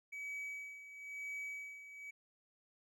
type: tone with tremolo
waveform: triangle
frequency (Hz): 2278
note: C#7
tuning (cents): +47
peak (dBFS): -39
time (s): 0.12-2.11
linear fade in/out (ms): 10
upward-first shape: sine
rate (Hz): 1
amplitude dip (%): 70
effects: none